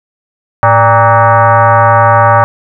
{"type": "tone with frequency modulation", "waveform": "sine", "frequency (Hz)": 108.4, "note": "A2", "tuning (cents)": -25, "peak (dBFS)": -3, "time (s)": [0.63, 2.44], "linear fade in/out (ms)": 0, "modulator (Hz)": 346, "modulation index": 3.7, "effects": []}